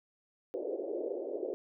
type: band-pass noise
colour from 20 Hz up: pink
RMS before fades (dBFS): -37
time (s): 0.54-1.54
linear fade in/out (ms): 0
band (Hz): 340 to 570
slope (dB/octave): 48
effects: none